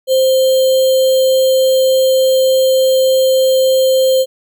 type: tone with sample-and-hold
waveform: sine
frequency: 523.3 Hz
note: C5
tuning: in tune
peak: -8 dBFS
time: 0.07-4.26 s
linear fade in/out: 50 ms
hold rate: 3675 Hz
effects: none